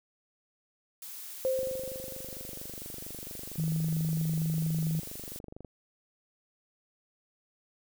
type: noise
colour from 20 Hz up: blue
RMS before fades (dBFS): -43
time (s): 1.02-5.39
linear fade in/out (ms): 2
type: tone with exponential decay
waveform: sine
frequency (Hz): 523.3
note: C5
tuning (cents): 0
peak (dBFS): -24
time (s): 1.45-2.79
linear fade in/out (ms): 0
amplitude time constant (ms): 290
type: click train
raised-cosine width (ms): 2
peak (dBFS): -31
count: 100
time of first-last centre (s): 1.59-5.647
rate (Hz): 24.4
type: tone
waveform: sine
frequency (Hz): 160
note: D#3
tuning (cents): +49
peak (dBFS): -27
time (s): 3.58-5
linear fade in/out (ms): 5
effects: none